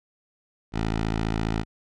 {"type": "tone", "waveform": "10% pulse", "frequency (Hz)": 54.8, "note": "A1", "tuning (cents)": -6, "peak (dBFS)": -16, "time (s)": [0.72, 1.65], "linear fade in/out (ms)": 50, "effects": ["low-pass 5000 Hz 12 dB/octave"]}